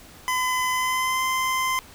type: tone with pitch glide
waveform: 25% pulse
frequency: 1014 to 1037.1 Hz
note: B5 to C6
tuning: +45 to -16 cents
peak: -18 dBFS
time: 0.28-1.79 s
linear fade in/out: 0 ms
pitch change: +39 cents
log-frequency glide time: 0.71-1.22 s
effects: pink hiss -47 dBFS RMS until 1.94 s